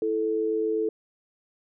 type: tone pair together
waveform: sine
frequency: 330 / 437.8 Hz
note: E4 / A4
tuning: +2 / -9 cents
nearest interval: perfect fourth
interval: 489 cents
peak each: -29 / -24 dBFS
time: 0.02-0.89 s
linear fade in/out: 2 ms
effects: none